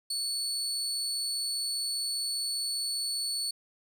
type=tone; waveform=30% pulse; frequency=4435 Hz; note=C#8; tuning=in tune; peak=-27 dBFS; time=0.1-3.51 s; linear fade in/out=5 ms; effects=none